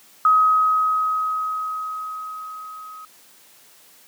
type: tone with level ramp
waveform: sine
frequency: 1266 Hz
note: D#6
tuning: 30 cents sharp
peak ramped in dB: -11 to -36 dBFS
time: 0.25-3.05 s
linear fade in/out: 2 ms
effects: white hiss -51 dBFS RMS until 4.07 s + high-pass 150 Hz 12 dB/octave